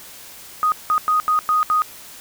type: tone bursts at uneven times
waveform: sine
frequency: 1244.5 Hz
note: D#6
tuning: in tune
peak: -14 dBFS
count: 6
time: 0.63-0.72 / 0.9-0.98 / 1.08-1.2 / 1.28-1.39 / 1.49-1.63 / 1.7-1.82 s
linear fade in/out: 0 ms
effects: white hiss -40 dBFS RMS until 2.2 s